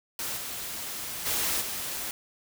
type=noise with level steps; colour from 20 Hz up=white; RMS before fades=-33 / -36 / -28 / -34 dBFS; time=0.19-2.11 s; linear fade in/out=2 ms; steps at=0.36 / 1.25 / 1.6 s; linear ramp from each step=20 ms; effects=none